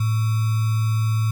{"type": "tone with sample-and-hold", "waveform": "sine", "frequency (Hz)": 110, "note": "A2", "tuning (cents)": 0, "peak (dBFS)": -17, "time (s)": [0, 1.31], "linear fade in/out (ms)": 5, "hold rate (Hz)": 1225, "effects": []}